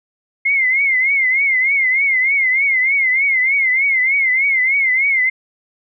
sine tone with vibrato, 2124 Hz, C7, 25 cents sharp, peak -12 dBFS, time 0.45-5.3 s, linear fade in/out 10 ms, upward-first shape triangle, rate 3.3 Hz, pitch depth 120 cents each way, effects none

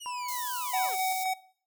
20% pulse linear sweep, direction down, 2960 to 353.5 Hz, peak -35 dBFS, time 0-0.96 s, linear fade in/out 20 ms
triangle tone, 987.8 Hz, B5, in tune, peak -32 dBFS, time 0.06-0.89 s, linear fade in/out 0 ms
white high-pass noise, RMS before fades -38 dBFS, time 0.28-1.24 s, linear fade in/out 5 ms, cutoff 5000 Hz, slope 24 dB/octave
square tone with tremolo, 752 Hz, F#5, 28 cents sharp, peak -27 dBFS, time 0.73-1.34 s, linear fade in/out 10 ms, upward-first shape square, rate 3.8 Hz, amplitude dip 30%
effects noise-tail reverb RT60 0.5 s tail -20 dB re dry

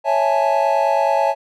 triangle chord, A major seventh, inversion first, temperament equal, 554.4 / 659.3 / 830.6 / 880 Hz, C#5 / E5 / G#5 / A5, 0 / 0 / 0 / 0 cents, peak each -18 dBFS, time 0.04-1.35 s, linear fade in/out 50 ms, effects none

